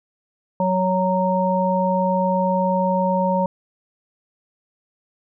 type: harmonic tone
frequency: 185.4 Hz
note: F#3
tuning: 4 cents sharp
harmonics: 1 / 3 / 5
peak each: -21 / -21 / -21 dBFS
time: 0.6-3.46 s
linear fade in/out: 2 ms
effects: none